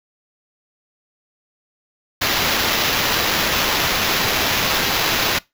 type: noise with sample-and-hold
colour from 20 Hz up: blue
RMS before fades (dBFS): -19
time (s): 2.21-5.39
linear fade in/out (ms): 10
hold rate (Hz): 8820
effects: noise-tail reverb RT60 0.2 s tail -22 dB re dry